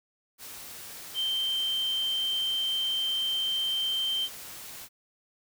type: tone in noise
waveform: sine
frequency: 3128 Hz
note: G7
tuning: 4 cents flat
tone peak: -26 dBFS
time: 1.14-4.29 s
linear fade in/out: 50 ms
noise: white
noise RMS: -43 dBFS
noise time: 0.38-4.89 s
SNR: +14 dB
effects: none